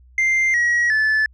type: tone with pitch steps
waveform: sine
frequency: 2093 / 1908.2 / 1739.8 Hz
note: C7 / A#6 / A6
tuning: 0 / +40 / -20 cents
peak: -12 dBFS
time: 0.18-1.26 s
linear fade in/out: 2 ms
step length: 360 ms
effects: tanh soft clip ceiling -14 dBFS + added 62 Hz sine -46 dBFS peak until 1.33 s